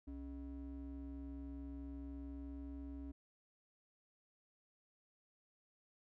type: ring-modulated tone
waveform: triangle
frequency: 171.6 Hz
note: F3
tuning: 30 cents flat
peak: -40 dBFS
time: 0.07-3.12 s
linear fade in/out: 10 ms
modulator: 107 Hz
effects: none